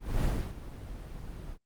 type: noise with ADSR envelope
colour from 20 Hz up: brown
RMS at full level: -26 dBFS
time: 0-1.58 s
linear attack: 230 ms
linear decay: 300 ms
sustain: -15 dB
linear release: 63 ms
effects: Opus 24 kbps